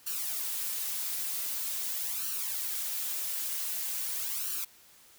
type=noise with flanger; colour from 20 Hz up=blue; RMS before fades=-34 dBFS; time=0.06-4.65 s; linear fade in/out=10 ms; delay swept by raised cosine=0.69 to 5.69 ms; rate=0.45 Hz; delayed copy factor=+0.7; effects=white hiss -58 dBFS RMS until 5.18 s